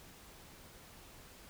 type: silence
effects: pink hiss -56 dBFS RMS until 1.49 s